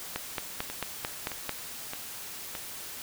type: two click trains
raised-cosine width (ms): 0.3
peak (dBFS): -20 / -14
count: 4 / 7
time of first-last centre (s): 0.7-2.552 / 0.16-1.493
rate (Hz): 1.62 / 4.5
effects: white hiss -41 dBFS RMS until 3.02 s